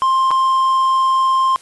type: tone with dropouts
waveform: triangle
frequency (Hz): 1054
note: C6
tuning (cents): +12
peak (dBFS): -10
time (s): 0.02-1.56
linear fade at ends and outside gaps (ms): 0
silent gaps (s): 0.307-0.313
effects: white hiss -44 dBFS RMS until 1.61 s + resampled to 24000 Hz